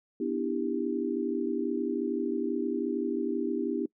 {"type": "chord", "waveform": "sine", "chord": "E minor seventh", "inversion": "second", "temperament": "just", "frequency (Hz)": [247.2, 296.7, 329.6, 395.6], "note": ["B3", "D4", "E4", "G4"], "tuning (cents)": [2, 18, 0, 16], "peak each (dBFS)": -33, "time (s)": [0.2, 3.86], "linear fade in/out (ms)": 5, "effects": ["noise-tail reverb RT60 0.1 s tail -23 dB re dry"]}